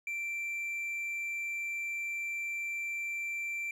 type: tone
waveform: triangle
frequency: 2349 Hz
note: D7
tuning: in tune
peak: -32 dBFS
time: 0.07-3.71 s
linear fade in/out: 2 ms
effects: none